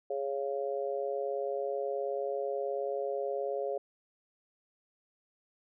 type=harmonic tone; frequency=138.59 Hz; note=C#3; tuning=in tune; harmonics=3 / 4 / 5; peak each=-35 / -34 / -39 dBFS; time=0.1-3.78 s; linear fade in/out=5 ms; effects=none